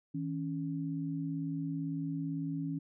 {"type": "tone pair together", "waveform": "sine", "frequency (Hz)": [160, 277.9], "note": ["D#3", "C#4"], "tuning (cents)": [49, 4], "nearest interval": "minor seventh", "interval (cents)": 955, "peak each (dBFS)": [-36, -36], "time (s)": [0.14, 2.79], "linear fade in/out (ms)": 10, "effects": []}